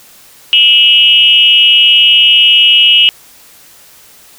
sine tone with frequency modulation, 2909 Hz, F#7, 30 cents flat, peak -3 dBFS, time 0.53-3.09 s, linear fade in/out 0 ms, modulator 274 Hz, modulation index 0.8, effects white hiss -40 dBFS RMS until 4.38 s

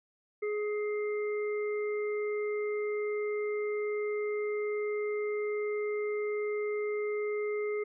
harmonic tone, 419.4 Hz, G#4, 17 cents sharp, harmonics 1 / 3 / 5, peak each -30 / -46 / -42 dBFS, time 0.42-7.84 s, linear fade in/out 10 ms, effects none

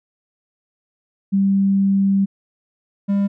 sine / triangle tone pair in turn, 196 / 199.66 Hz, G3 / G3, 0 / +32 cents, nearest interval unison, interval 32 cents, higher second, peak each -13 dBFS, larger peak neither, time 1.32-2.26 / 3.08-3.28 s, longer first, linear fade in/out 20 ms, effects none

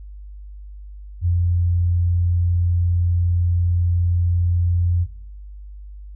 sine tone, 87.31 Hz, F2, in tune, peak -15 dBFS, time 1.21-5.07 s, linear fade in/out 50 ms, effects noise-tail reverb RT60 0.7 s tail -17 dB re dry + added 50 Hz sine -34 dBFS peak until 6.15 s

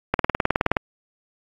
click train, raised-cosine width 0.5 ms, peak -3 dBFS, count 13, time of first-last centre 0.14-0.768 s, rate 19.1 Hz, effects AAC 32 kbps

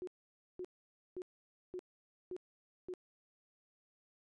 sine tone bursts, 363.8 Hz, F#4, 29 cents flat, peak -40 dBFS, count 6, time 0.02-2.938 s, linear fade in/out 0 ms, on 53 ms, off 520 ms, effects resampled to 22050 Hz

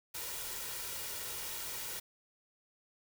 white noise with comb filter, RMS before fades -41 dBFS, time 0.14-2 s, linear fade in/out 10 ms, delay 2.1 ms, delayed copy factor +0.5, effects none

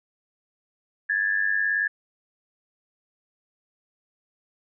sine tone pair together, 1661.2 / 1760 Hz, G#6 / A6, 0 / 0 cents, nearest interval minor second, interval 100 cents, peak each -24 dBFS, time 1.09-1.88 s, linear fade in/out 10 ms, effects none

